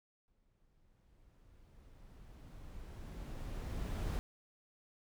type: noise with exponential growth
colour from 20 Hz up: brown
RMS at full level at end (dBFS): -35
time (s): 0.28-4.19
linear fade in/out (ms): 0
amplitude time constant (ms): 850
effects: none